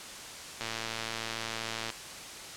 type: click train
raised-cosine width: 0.2 ms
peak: -17 dBFS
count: 147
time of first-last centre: 0.61-1.902 s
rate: 113 Hz
effects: white hiss -43 dBFS RMS until 2.56 s + low-pass 8000 Hz 12 dB/octave

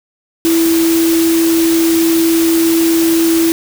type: tone in noise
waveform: sine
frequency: 330.1 Hz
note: E4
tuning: 2 cents sharp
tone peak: -9 dBFS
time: 0.45-3.52 s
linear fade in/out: 0 ms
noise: white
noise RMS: -20 dBFS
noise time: 0.45-3.52 s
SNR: +8 dB
effects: none

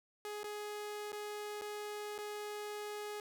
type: tone with dropouts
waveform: sawtooth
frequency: 417.7 Hz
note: G#4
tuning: 10 cents sharp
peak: -37 dBFS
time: 0.25-3.2 s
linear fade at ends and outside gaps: 1 ms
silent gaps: 0.432-0.442 / 1.12-1.129 / 1.613-1.619 / 2.18-2.187 s
effects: none

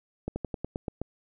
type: slowing click train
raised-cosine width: 2 ms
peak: -18 dBFS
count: 8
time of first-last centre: 0.28-1.016 s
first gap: 80 ms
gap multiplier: 1.09
effects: none

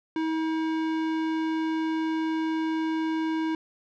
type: tone with tanh clipping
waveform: sine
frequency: 319.7 Hz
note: D#4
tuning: 47 cents sharp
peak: -27 dBFS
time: 0.16-3.55 s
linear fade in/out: 2 ms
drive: 18 dB
effects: none

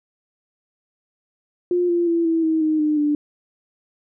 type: tone with pitch steps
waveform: sine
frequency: 354.3 / 345.2 / 336.4 / 327.7 / 319.3 / 311.1 / 303.1 / 295.4 Hz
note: F4 / F4 / E4 / E4 / D#4 / D#4 / D#4 / D4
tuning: +25 / -20 / +35 / -10 / +45 / 0 / -45 / +10 cents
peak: -16 dBFS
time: 1.71-3.15 s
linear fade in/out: 2 ms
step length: 180 ms
effects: none

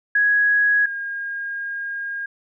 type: tone pair in turn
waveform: sine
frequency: 1664 / 1622.2 Hz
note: G#6 / G#6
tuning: +3 / -41 cents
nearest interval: unison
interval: 44 cents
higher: first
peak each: -14 / -25 dBFS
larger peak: first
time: 0.15-0.86 / 0.86-2.26 s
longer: second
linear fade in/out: 5 ms
effects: none

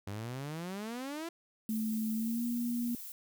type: exponential sweep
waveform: sawtooth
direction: up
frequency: 96.3 to 344.3 Hz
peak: -34 dBFS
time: 0.07-1.29 s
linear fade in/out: 5 ms
type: tone with pitch glide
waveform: sine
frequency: 220 to 238.5 Hz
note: A3 to A#3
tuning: 0 to +40 cents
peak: -31 dBFS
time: 1.69-2.95 s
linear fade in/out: 2 ms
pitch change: +140 cents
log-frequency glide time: 2.15-2.45 s
type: noise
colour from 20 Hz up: violet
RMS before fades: -45 dBFS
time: 1.69-3.12 s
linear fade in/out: 0 ms
effects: none

